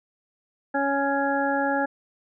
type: harmonic tone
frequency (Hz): 278.2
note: C#4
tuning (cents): +6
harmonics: 1 / 2 / 3 / 5 / 6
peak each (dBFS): -27 / -27 / -26 / -32 / -29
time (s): 0.74-1.86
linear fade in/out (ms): 10
effects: none